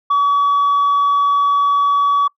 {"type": "tone", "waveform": "sine", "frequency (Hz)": 1137, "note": "C#6", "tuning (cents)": 44, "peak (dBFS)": -9, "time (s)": [0.1, 2.28], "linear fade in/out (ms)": 10, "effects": ["noise-tail reverb RT60 0.1 s tail -24 dB re dry", "tanh soft clip ceiling -10 dBFS"]}